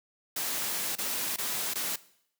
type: noise with dropouts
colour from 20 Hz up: white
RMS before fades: -32 dBFS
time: 0.36-1.96 s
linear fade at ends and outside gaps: 5 ms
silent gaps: 0.955-0.984 / 1.362-1.383 / 1.738-1.755 s
effects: noise-tail reverb RT60 0.7 s tail -19 dB re dry + high-pass 150 Hz 12 dB/octave